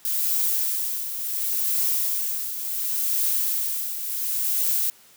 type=noise with tremolo; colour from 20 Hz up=violet; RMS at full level=-22 dBFS; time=0.05-4.9 s; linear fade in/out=0 ms; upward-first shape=triangle; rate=0.7 Hz; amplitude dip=65%; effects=white hiss -53 dBFS RMS until 5.16 s + high-pass 80 Hz 12 dB/octave